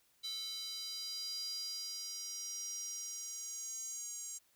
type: tone with high-pass filter sweep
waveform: square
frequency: 440 Hz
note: A4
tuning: in tune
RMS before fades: -43 dBFS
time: 0.23-4.39 s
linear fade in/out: 20 ms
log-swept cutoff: 4100 to 7100 Hz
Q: 8.1
effects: white hiss -72 dBFS RMS until 4.55 s